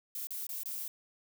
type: noise with dropouts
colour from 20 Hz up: violet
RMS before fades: -39 dBFS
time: 0.15-0.88 s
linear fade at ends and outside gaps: 2 ms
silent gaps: 0.271-0.306 / 0.468-0.491 / 0.634-0.657 s
effects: none